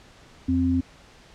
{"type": "tone pair together", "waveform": "sine", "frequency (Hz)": [87.43, 261.6], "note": ["F2", "C4"], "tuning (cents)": [2, 0], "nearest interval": "octave + perfect fifth", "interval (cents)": 1898, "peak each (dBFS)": [-25, -20], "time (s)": [0.48, 0.81], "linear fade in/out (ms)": 10, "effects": ["pink hiss -51 dBFS RMS until 1.34 s", "low-pass 6000 Hz 12 dB/octave"]}